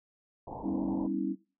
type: low-pass noise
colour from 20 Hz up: white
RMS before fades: -42 dBFS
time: 0.47-1.07 s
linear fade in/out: 5 ms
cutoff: 970 Hz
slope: 96 dB/octave
type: chord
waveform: sine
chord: C# half-diminished seventh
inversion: second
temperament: equal with one note detuned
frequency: 196 / 246.9 / 277.2 / 323 Hz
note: G3 / B3 / C#4 / E4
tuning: 0 / 0 / 0 / -35 cents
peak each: -36 / -38 / -33 / -33 dBFS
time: 0.62-1.36 s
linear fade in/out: 50 ms
effects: noise-tail reverb RT60 0.3 s tail -17 dB re dry